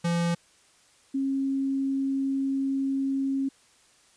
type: tone pair in turn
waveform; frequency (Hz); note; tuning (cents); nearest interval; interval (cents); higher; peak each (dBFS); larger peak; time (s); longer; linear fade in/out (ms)
square / sine; 170.8 / 271.1; F3 / C#4; -38 / -38; minor sixth; 800; second; -24; neither; 0.04-0.35 / 1.14-3.49; second; 10
effects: white hiss -60 dBFS RMS until 4.16 s + resampled to 22050 Hz